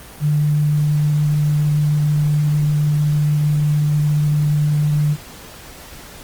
sine tone with quantisation, 148.9 Hz, D3, 24 cents sharp, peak -13 dBFS, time 0.2-5.17 s, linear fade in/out 50 ms, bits 7, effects pink hiss -38 dBFS RMS until 6.23 s + Opus 24 kbps

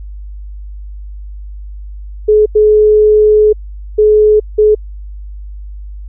sine tone bursts at uneven times, 425.6 Hz, G#4, 42 cents sharp, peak -4 dBFS, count 4, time 2.28-2.46 / 2.55-3.53 / 3.98-4.4 / 4.58-4.75 s, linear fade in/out 10 ms, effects added 50 Hz sine -24 dBFS peak until 6.08 s

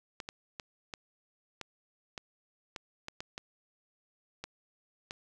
clicks, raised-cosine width 0.2 ms, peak -22 dBFS, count 12, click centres 0.202 / 0.289 / 0.598 / 0.938 / 1.613 / 2.178 / 2.762 / 3.084 / 3.205 / 3.379 / 4.44 / 5.109 s, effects none

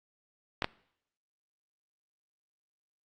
clicks, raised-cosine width 0.3 ms, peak -12 dBFS, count 2, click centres 0.622 / 0.644 s, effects noise-tail reverb RT60 0.7 s tail -21 dB re dry + Opus 48 kbps

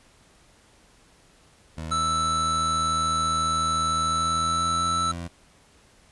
20% pulse tone with pitch glide, 80 to 85.74 Hz, D#2 to F2, +49 to -31 cents, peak -27 dBFS, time 1.77-5.28 s, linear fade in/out 10 ms, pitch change +120 cents, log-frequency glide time 4.06-4.88 s
square tone, 1321 Hz, E6, 3 cents sharp, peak -23 dBFS, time 1.91-5.12 s, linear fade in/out 10 ms
effects pink hiss -57 dBFS RMS until 6.11 s + resampled to 24000 Hz

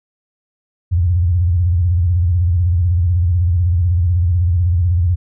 sine tone with vibrato, 87.31 Hz, F2, in tune, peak -11 dBFS, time 0.91-5.16 s, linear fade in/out 20 ms, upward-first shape square, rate 16 Hz, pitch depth 110 cents each way, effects none

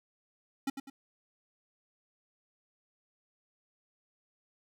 square tone with echo, 272.8 Hz, C#4, 28 cents flat, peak -30 dBFS, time 0.67-0.7 s, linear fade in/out 5 ms, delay 100 ms, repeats 2, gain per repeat -8 dB, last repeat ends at 0.9 s, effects none

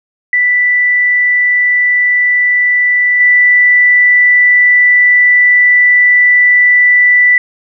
sine tone with level steps, 1975.5 Hz, B6, in tune, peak -7 / -4 dBFS, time 0.33-7.38 s, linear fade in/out 2 ms, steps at 3.2 s, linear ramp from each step 5 ms, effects none

